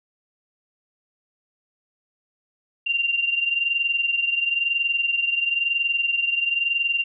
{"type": "tone pair together", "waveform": "sine", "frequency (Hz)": [2773, 2794], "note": ["F7", "F7"], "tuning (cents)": [-13, 0], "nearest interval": "unison", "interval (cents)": 13, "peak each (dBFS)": [-21, -26], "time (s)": [2.86, 7.04], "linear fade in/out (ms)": 10, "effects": []}